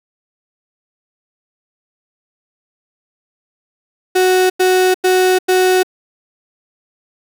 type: tone bursts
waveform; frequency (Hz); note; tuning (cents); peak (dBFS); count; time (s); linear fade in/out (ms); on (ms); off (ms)
35% pulse; 370; F#4; 0; -8; 4; 4.15-5.832; 10; 350; 94
effects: none